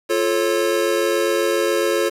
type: chord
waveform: square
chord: F augmented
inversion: none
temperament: just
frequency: 349.2 / 436.5 / 545.7 Hz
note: F4 / A4 / C#5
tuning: 0 / -14 / -27 cents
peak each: -22 dBFS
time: 0.09-2.1 s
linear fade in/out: 20 ms
effects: resampled to 32000 Hz + 7-bit